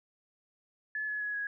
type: tone with pitch steps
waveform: sine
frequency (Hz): 1719 / 1700.2 / 1681.7 / 1663.3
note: A6 / G#6 / G#6 / G#6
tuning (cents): -41 / +40 / +21 / +2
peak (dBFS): -32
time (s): 0.95-1.47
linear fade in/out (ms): 2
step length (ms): 130
effects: none